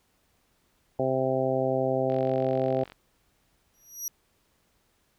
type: harmonic tone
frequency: 131.4 Hz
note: C3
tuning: 8 cents sharp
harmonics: 1 / 2 / 3 / 4 / 5 / 6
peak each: -33 / -32 / -30 / -28 / -29 / -34 dBFS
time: 0.99-2.84 s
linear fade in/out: 5 ms
type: click train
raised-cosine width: 0.3 ms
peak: -29 dBFS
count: 39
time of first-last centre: 2.1-2.921 s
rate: 46.3 Hz
type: tone with exponential growth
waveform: 30% pulse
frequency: 5790 Hz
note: F#8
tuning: 38 cents flat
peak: -24 dBFS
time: 3.74-4.08 s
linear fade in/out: 1 ms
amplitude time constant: 73 ms
effects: pink hiss -69 dBFS RMS until 5.18 s